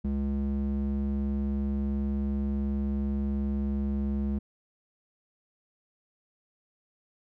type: tone with band-pass filter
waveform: square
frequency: 69.3 Hz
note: C#2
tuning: in tune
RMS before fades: -29 dBFS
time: 0.04-4.39 s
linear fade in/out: 10 ms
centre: 160 Hz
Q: 4.8
effects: none